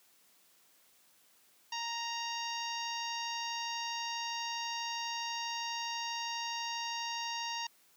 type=harmonic tone; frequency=932.3 Hz; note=A#5; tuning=in tune; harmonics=1 / 2 / 3 / 4 / 5 / 6 / 7; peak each=-39 / -45 / -42 / -46 / -45 / -44 / -51 dBFS; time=1.72-7.67 s; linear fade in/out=5 ms; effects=white hiss -66 dBFS RMS until 7.96 s + high-pass 150 Hz 12 dB/octave